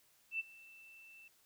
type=tone with ADSR envelope; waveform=sine; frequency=2662 Hz; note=E7; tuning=16 cents sharp; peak=-33 dBFS; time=0.31-1.28 s; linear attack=84 ms; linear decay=24 ms; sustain=-22 dB; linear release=4 ms; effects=white hiss -70 dBFS RMS until 1.45 s